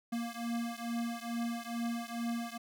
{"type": "beating tone pair", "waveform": "square", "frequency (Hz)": [233.1, 235.4], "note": ["A#3", "A#3"], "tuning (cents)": [0, 17], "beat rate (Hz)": 2.3, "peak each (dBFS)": [-38, -39], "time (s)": [0.12, 2.58], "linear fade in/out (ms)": 10, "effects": []}